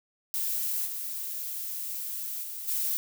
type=noise with level steps; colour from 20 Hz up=violet; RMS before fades=-30 / -35 / -38 / -29 dBFS; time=0.34-2.97 s; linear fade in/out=0 ms; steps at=0.85 / 2.42 / 2.67 s; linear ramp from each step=20 ms; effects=none